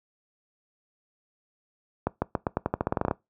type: accelerating click train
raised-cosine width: 1 ms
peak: -10 dBFS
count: 15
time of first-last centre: 2.07-3.111 s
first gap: 150 ms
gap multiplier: 0.88
effects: noise-tail reverb RT60 0.2 s tail -22 dB re dry + high-pass 60 Hz 12 dB/octave